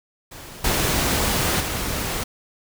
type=noise with level steps; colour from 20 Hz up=pink; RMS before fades=-39 / -21 / -26 dBFS; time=0.31-2.24 s; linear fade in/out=10 ms; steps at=0.64 / 1.6 s; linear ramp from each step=5 ms; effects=none